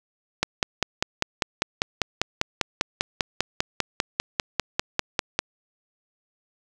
click train, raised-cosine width 0.2 ms, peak -3 dBFS, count 26, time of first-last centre 0.43-5.39 s, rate 5.04 Hz, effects none

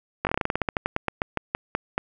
slowing click train, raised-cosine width 0.5 ms, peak -8 dBFS, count 21, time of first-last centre 0.25-1.979 s, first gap 19 ms, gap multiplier 1.14, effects none

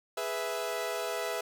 sawtooth chord, E major, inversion first, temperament equal, 415.3 / 493.9 / 659.3 Hz, G#4 / B4 / E5, 0 / 0 / 0 cents, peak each -34 / -33 / -31 dBFS, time 0.17-1.41 s, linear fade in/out 5 ms, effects none

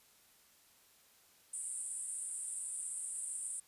pink band-pass noise, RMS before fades -42 dBFS, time 1.53-3.6 s, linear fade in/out 5 ms, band 8200 to 9700 Hz, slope 96 dB/octave, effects white hiss -66 dBFS RMS until 3.67 s + resampled to 32000 Hz

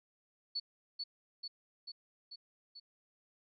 sine tone with echo, 4435 Hz, C#8, in tune, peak -34 dBFS, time 0.55-0.6 s, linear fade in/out 10 ms, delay 440 ms, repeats 5, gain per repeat -3 dB, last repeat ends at 2.8 s, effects none

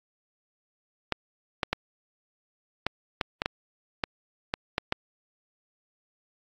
clicks, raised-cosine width 0.3 ms, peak -9 dBFS, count 11, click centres 1.123 / 1.632 / 1.73 / 2.866 / 3.212 / 3.419 / 3.459 / 4.038 / 4.539 / 4.781 / 4.924 s, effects AAC 64 kbps

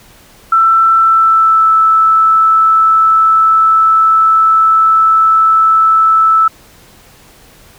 sine tone with pitch glide, 1334 to 1314.1 Hz, E6 to E6, +20 to -6 cents, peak -5 dBFS, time 0.52-6.48 s, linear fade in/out 5 ms, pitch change -26 cents, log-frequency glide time 0.98-1.72 s, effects pink hiss -42 dBFS RMS until 7.78 s

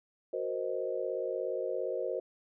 sine chord, C half-diminished seventh, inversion second, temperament equal, 370 / 466.2 / 523.3 / 622.3 Hz, Gb4 / Bb4 / C5 / Eb5, 0 / 0 / 0 / 0 cents, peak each -38 / -37 / -35 / -39 dBFS, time 0.33-2.2 s, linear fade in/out 5 ms, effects none

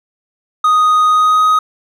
triangle tone with pitch glide, 1244.5 to 1255.3 Hz, D#6 to D#6, 0 to +15 cents, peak -6 dBFS, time 0.64-1.59 s, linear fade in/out 5 ms, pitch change +15 cents, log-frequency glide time 1.09-1.43 s, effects none

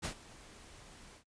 pink noise with ADSR envelope, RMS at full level -36 dBFS, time 0.02-1.24 s, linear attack 30 ms, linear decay 90 ms, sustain -19 dB, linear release 93 ms, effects noise-tail reverb RT60 0.1 s tail -23 dB re dry + resampled to 22050 Hz

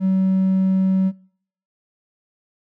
triangle tone, 189.5 Hz, F#3, 42 cents sharp, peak -12 dBFS, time 0-1.12 s, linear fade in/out 50 ms, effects noise-tail reverb RT60 0.6 s tail -25 dB re dry + tanh soft clip ceiling -9 dBFS

